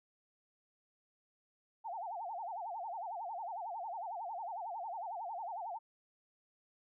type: tone with vibrato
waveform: sine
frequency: 792 Hz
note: G5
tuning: 18 cents sharp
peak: -39 dBFS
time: 1.84-5.79 s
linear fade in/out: 20 ms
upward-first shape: sine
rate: 11 Hz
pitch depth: 260 cents each way
effects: none